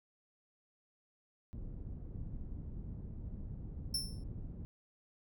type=low-pass noise; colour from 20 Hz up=pink; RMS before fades=-44 dBFS; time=1.53-4.65 s; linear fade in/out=0 ms; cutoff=180 Hz; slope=12 dB/octave
type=tone with exponential decay; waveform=sawtooth; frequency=5370 Hz; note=E8; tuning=31 cents sharp; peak=-28 dBFS; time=3.94-4.24 s; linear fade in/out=5 ms; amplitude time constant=64 ms
effects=none